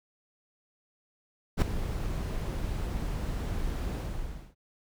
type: noise with ADSR envelope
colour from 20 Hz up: brown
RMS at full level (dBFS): -19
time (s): 1.57-4.55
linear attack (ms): 50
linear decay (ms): 4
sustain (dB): -13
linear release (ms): 590
effects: none